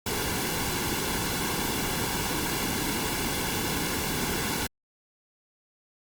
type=noise with comb filter; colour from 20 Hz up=pink; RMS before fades=-29 dBFS; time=0.06-4.67 s; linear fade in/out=5 ms; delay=1.6 ms; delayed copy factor=-0.6; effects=Opus 48 kbps